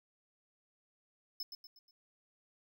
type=tone with echo; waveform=square; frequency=5220 Hz; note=E8; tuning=18 cents flat; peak=-38 dBFS; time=1.4-1.43 s; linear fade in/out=2 ms; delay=120 ms; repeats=4; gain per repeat=-7 dB; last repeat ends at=1.91 s; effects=none